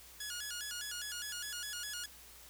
10% pulse tone with vibrato, 1557 Hz, G6, 12 cents flat, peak -31 dBFS, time 0.2-2.06 s, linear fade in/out 5 ms, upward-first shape square, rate 4.9 Hz, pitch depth 140 cents each way, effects added 60 Hz sine -63 dBFS peak until 2.49 s + white hiss -56 dBFS RMS until 2.49 s

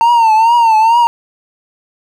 triangle tone with vibrato, 910 Hz, A#5, 42 cents flat, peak -4 dBFS, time 0.01-1.07 s, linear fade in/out 0 ms, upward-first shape triangle, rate 2.3 Hz, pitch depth 99 cents each way, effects none

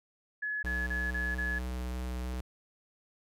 sine tone bursts, 1700 Hz, G#6, 40 cents sharp, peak -31 dBFS, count 5, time 0.42-1.59 s, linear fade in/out 10 ms, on 210 ms, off 30 ms
square tone with vibrato, 62.4 Hz, B1, 19 cents sharp, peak -34 dBFS, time 0.64-2.41 s, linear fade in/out 5 ms, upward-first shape sine, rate 3.1 Hz, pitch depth 9 cents each way
effects MP3 96 kbps

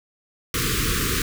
pink band-stop noise, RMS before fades -23 dBFS, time 0.54-1.22 s, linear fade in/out 2 ms, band 480 to 1100 Hz, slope 96 dB/octave, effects none

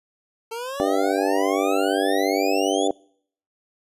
25% pulse exponential sweep, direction up, 445.5 to 3528 Hz, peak -25 dBFS, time 0.51-2.88 s, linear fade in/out 10 ms
harmonic tone, 97.4 Hz, G2, 11 cents flat, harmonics 3 / 4 / 5 / 6 / 7 / 8, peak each -24 / -25 / -26 / -27 / -27 / -28 dBFS, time 0.8-2.91 s, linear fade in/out 0 ms
effects noise-tail reverb RT60 0.6 s tail -24 dB re dry + resampled to 32000 Hz

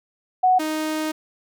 sine / sawtooth tone pair in turn, 740 / 311.1 Hz, F#5 / D#4, 0 / 0 cents, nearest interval octave + minor third, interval 1500 cents, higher first, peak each -13 / -19 dBFS, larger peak first, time 0.43-0.59 / 0.59-1.12 s, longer second, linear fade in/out 10 ms, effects none

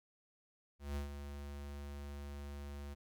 square tone with ADSR envelope, 71.4 Hz, D2, 48 cents flat, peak -37 dBFS, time 0.79-2.95 s, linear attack 170 ms, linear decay 120 ms, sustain -8 dB, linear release 21 ms, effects none

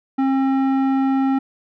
square tone with low-pass filter, 268.4 Hz, C4, 44 cents sharp, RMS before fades -18 dBFS, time 0.18-1.39 s, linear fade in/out 10 ms, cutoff 1200 Hz, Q 0.81, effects none

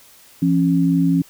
sine tone pair together, 170 / 273.9 Hz, F3 / C#4, -46 / -21 cents, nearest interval minor sixth, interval 825 cents, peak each -16 dBFS, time 0.42-1.22 s, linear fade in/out 5 ms, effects white hiss -48 dBFS RMS until 1.29 s

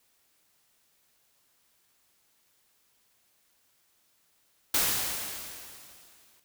white noise with exponential decay, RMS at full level -24 dBFS, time 4.74-6.4 s, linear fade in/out 5 ms, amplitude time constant 360 ms, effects white hiss -69 dBFS RMS until 6.44 s

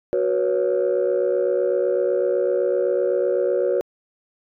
sine chord, F# suspended fourth, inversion none, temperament equal with one note detuned, 370 / 486.5 / 554.4 Hz, F#4 / B4 / C#5, 0 / -26 / 0 cents, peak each -21 dBFS, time 0.13-3.81 s, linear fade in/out 0 ms, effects tanh soft clip ceiling -12 dBFS

